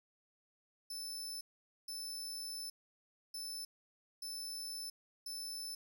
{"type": "tone bursts at uneven times", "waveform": "sawtooth", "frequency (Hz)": 5274, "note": "E8", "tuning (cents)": 0, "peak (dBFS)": -39, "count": 5, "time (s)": [[0.9, 1.41], [1.88, 2.7], [3.34, 3.65], [4.22, 4.9], [5.26, 5.75]], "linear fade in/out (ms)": 5, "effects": []}